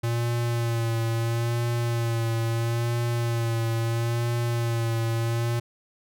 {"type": "tone with vibrato", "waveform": "square", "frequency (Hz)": 116.54, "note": "A#2", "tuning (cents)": 0, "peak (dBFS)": -24, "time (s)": [0.03, 5.6], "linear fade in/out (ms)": 10, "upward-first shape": "sine", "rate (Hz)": 0.75, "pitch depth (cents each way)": 32, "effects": []}